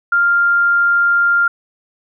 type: tone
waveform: sine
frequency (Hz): 1396.9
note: F6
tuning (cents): 0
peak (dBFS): -10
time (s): 0.12-1.48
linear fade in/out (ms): 5
effects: none